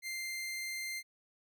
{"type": "tone", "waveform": "sawtooth", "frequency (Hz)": 2093, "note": "C7", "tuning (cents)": 0, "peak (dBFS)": -34, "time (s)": [0.02, 1.03], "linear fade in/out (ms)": 50, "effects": []}